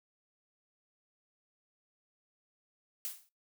blue noise with exponential decay, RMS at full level -35 dBFS, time 3.05-3.29 s, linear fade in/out 0 ms, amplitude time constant 52 ms, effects noise-tail reverb RT60 0.2 s tail -19 dB re dry

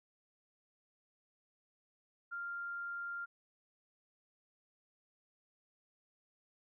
sine tone, 1395 Hz, F6, 2 cents flat, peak -39 dBFS, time 2.31-3.26 s, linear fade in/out 20 ms, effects none

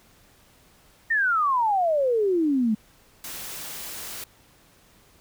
sine exponential sweep, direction down, 1864.7 to 208.2 Hz, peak -19 dBFS, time 1.1-2.75 s, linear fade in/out 10 ms
white noise, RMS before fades -36 dBFS, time 3.24-4.24 s, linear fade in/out 2 ms
effects pink hiss -57 dBFS RMS until 5.2 s

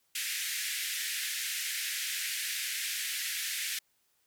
pink band-pass noise, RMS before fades -35 dBFS, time 0.15-3.79 s, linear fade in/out 5 ms, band 1700 to 15000 Hz, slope 48 dB/octave, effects white hiss -73 dBFS RMS until 4.26 s

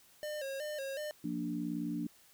square tone with vibrato, 572 Hz, D5, 46 cents flat, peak -38 dBFS, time 0.23-1.11 s, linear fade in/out 0 ms, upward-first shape square, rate 2.7 Hz, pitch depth 91 cents each way
sine chord, Bb major, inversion second, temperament equal, 174.61 / 233.1 / 293.7 Hz, F3 / Bb3 / D4, 0 / 0 / 0 cents, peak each -40 / -39 / -37 dBFS, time 1.24-2.07 s, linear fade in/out 5 ms
effects white hiss -63 dBFS RMS until 2.33 s

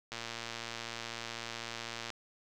click train, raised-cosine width 0.2 ms, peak -22 dBFS, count 231, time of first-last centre 0.12-2.103 s, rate 116 Hz, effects none

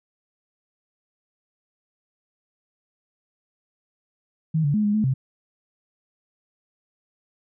sine tone with pitch steps, 158.7 / 143.8 / 211.9 / 206.7 / 214.9 / 132 Hz, D#3 / D3 / G#3 / G#3 / A3 / C3, +35 / -36 / +35 / -8 / -41 / +16 cents, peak -18 dBFS, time 4.54-5.14 s, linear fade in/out 10 ms, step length 100 ms, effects none

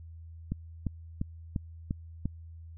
click train, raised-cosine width 5 ms, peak -18 dBFS, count 6, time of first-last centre 0.52-2.256 s, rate 2.88 Hz, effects added 82 Hz sine -44 dBFS peak until 2.77 s

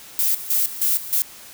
violet noise with tremolo, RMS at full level -19 dBFS, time 0.19-1.22 s, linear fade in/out 0 ms, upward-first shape square, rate 3.2 Hz, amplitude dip 80%, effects white hiss -42 dBFS RMS until 1.53 s

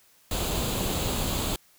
pink noise with comb filter, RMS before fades -28 dBFS, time 0.31-1.56 s, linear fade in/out 2 ms, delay 0.27 ms, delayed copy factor +0.55, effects white hiss -60 dBFS RMS until 1.78 s

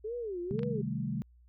sine tone with vibrato, 411 Hz, G#4, 18 cents flat, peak -34 dBFS, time 0.04-0.82 s, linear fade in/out 10 ms, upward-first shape sine, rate 2 Hz, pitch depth 290 cents each way
sine chord, A half-diminished seventh, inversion first, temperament equal, 130.81 / 155.56 / 196 / 220 Hz, C3 / Eb3 / G3 / A3, 0 / 0 / 0 / 0 cents, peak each -37 dBFS, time 0.51-1.22 s, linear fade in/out 0 ms
clicks, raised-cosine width 0.3 ms, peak -30 dBFS, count 2, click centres 0.592 / 0.632 s
effects added 60 Hz sine -57 dBFS peak until 1.48 s

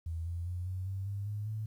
sine tone with pitch steps, 82.41 / 85.71 / 89.14 / 92.72 / 96.43 / 100.29 / 104.31 / 108.49 Hz, E2 / F2 / F2 / F#2 / G2 / G2 / G#2 / A2, 0 / -32 / +36 / +4 / -28 / +40 / +8 / -24 cents, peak -34 dBFS, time 0.06-1.66 s, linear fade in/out 5 ms, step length 200 ms, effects 11-bit

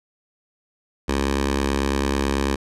10% pulse tone with notch filter, 69.1 Hz, C#2, 5 cents flat, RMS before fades -22 dBFS, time 1.08-2.56 s, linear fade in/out 10 ms, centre 140 Hz, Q 1.3, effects low-pass 9000 Hz 12 dB/octave

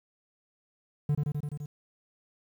triangle tone with echo, 146.83 Hz, D3, in tune, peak -21 dBFS, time 1.09-1.15 s, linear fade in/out 5 ms, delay 85 ms, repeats 6, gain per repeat -2 dB, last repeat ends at 1.66 s, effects 10-bit

